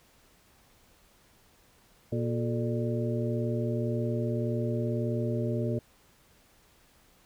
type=harmonic tone with a mistuned harmonic; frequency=118.6 Hz; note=A#2; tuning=30 cents sharp; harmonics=1 / 2 / 3 / 4 / 5; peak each=-30 / -33 / -35 / -36 / -37 dBFS; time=2.12-5.79 s; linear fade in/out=5 ms; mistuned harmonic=4; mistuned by=-140 cents; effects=pink hiss -62 dBFS RMS until 7.25 s